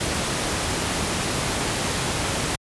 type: noise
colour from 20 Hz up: pink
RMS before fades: -24 dBFS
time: 0-2.56 s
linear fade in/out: 10 ms
effects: high-pass 60 Hz 12 dB/octave + resampled to 24000 Hz